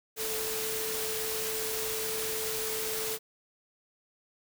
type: tone in noise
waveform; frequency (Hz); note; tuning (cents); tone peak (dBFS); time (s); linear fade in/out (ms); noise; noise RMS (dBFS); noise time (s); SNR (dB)
sine; 440; A4; 0; -36; 0.16-3.19; 50; white; -34; 0.16-3.19; -5
effects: none